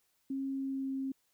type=tone with pitch glide; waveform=sine; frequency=270.3 to 268 Hz; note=C#4 to C4; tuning=-44 to +42 cents; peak=-33 dBFS; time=0.3-1.12 s; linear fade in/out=5 ms; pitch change=-14 cents; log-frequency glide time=0.55-0.92 s; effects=white hiss -75 dBFS RMS until 1.33 s